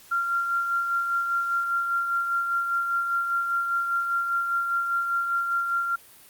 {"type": "tone with tremolo", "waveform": "sine", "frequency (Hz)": 1382, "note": "F6", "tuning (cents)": -19, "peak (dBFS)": -21, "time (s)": [0.11, 5.96], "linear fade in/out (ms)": 10, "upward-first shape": "sine", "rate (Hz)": 5, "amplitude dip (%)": 40, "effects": ["white hiss -51 dBFS RMS until 6.29 s", "Opus 48 kbps"]}